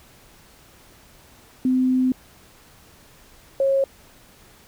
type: tone pair in turn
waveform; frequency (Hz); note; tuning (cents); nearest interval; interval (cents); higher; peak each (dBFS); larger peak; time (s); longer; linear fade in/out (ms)
sine; 256.7 / 543.9; C4 / C#5; -33 / -33; octave + minor second; 1300; second; -16 / -16; neither; 1.65-2.12 / 3.6-3.84; first; 2
effects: pink hiss -51 dBFS RMS until 4.67 s